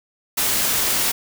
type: noise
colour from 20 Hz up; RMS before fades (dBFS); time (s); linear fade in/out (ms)
white; -20; 0.37-1.12; 10
effects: none